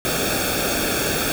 pink noise with comb filter, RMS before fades -22 dBFS, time 0.05-1.32 s, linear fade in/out 0 ms, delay 1 ms, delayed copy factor -0.75, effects none

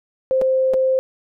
sine tone with dropouts, 523.3 Hz, C5, in tune, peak -14 dBFS, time 0.31-0.99 s, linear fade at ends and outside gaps 0 ms, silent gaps 0.414-0.419 / 0.736-0.741 s, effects none

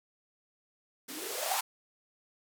violet noise with band-pass filter sweep, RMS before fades -35 dBFS, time 1.08-1.61 s, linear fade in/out 10 ms, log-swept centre 240 to 950 Hz, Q 9.1, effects none

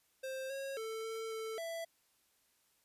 square tone with pitch steps, 527 / 545 / 444 / 447.3 / 443 / 664 Hz, C5 / C#5 / A4 / A4 / A4 / E5, +12 / -29 / +16 / +28 / +12 / +12 cents, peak -40 dBFS, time 0.23-1.85 s, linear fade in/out 10 ms, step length 270 ms, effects white hiss -74 dBFS RMS until 2.84 s + resampled to 32000 Hz

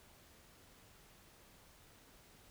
silence, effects pink hiss -63 dBFS RMS until 2.5 s

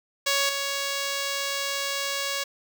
5% pulse tone with level steps, 557 Hz, C#5, 8 cents sharp, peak -10 / -15 dBFS, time 0.26-2.44 s, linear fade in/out 10 ms, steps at 0.49 s, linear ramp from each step 2 ms, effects none

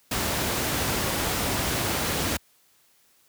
pink noise, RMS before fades -26 dBFS, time 0.11-2.37 s, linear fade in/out 5 ms, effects white hiss -62 dBFS RMS until 3.28 s + high-pass 60 Hz 12 dB/octave

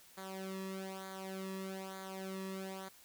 sawtooth tone with flanger, 190.9 Hz, G3, 46 cents flat, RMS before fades -44 dBFS, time 0.17-2.89 s, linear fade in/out 10 ms, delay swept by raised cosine 0.36 to 1.36 ms, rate 1.1 Hz, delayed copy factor -0.8, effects white hiss -61 dBFS RMS until 3.04 s

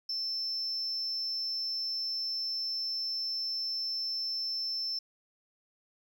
triangle tone, 5320 Hz, E8, 15 cents sharp, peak -29 dBFS, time 0.09-4.99 s, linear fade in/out 5 ms, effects tanh soft clip ceiling -28 dBFS + 11-bit

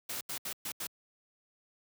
white noise bursts at uneven times, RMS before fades -38 dBFS, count 5, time 0.09-0.21 / 0.29-0.38 / 0.45-0.53 / 0.65-0.72 / 0.8-0.87 s, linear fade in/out 5 ms, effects high-pass 80 Hz 12 dB/octave

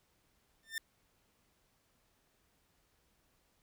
sawtooth tone with exponential growth, 1796 Hz, A6, 35 cents sharp, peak -29 dBFS, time 0.63-0.78 s, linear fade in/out 2 ms, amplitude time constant 31 ms, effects pink hiss -74 dBFS RMS until 3.62 s

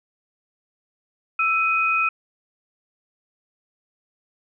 sine tone pair together, 1324 / 2505 Hz, E6 / D#7, +7 / +11 cents, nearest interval major seventh, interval 1104 cents, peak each -21 / -20 dBFS, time 1.39-2.09 s, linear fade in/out 5 ms, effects none

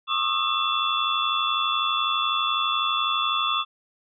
sine tone cluster, 1088 / 1212 / 1304 / 2686 / 3452 Hz, C#6 / D#6 / E6 / E7 / A7, -33 / -46 / -19 / +32 / -34 cents, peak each -29 / -26 / -30 / -31 / -26 dBFS, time 0.07-3.65 s, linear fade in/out 50 ms, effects none

